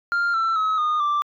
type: tone with pitch steps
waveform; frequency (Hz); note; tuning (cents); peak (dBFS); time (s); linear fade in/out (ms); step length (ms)
sine; 1396.9 / 1337.7 / 1281 / 1226.7 / 1174.6; F6 / E6 / E6 / D#6 / D6; 0 / +25 / -50 / -25 / 0; -16; 0.12-1.22; 0; 220
effects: tanh soft clip ceiling -18 dBFS